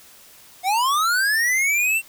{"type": "linear sweep", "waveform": "square", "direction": "up", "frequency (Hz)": [710, 2739], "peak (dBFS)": -18, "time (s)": [0.63, 2.02], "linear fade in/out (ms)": 50, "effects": ["white hiss -48 dBFS RMS until 2.08 s"]}